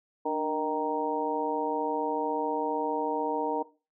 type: harmonic tone with a mistuned harmonic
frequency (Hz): 155.56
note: D#3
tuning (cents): 0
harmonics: 2 / 3 / 4 / 5 / 6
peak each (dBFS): -33 / -31 / -36 / -35 / -31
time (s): 0.25-3.63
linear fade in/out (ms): 10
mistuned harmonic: 2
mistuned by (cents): -77
effects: noise-tail reverb RT60 0.3 s tail -18 dB re dry